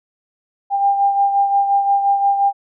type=beating tone pair; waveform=sine; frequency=797 / 802.7 Hz; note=G5 / G5; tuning=+28 / +41 cents; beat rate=5.7 Hz; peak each=-13 / -22 dBFS; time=0.7-2.53 s; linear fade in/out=50 ms; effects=none